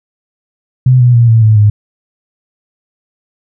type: tone with pitch steps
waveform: sine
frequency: 127.8 / 122.81 / 118.01 / 113.4 / 108.97 / 104.71 Hz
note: C3 / B2 / A#2 / A#2 / A2 / G#2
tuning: -40 / -9 / +22 / -47 / -16 / +15 cents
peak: -3 dBFS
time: 0.86-1.7 s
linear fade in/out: 5 ms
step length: 140 ms
effects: none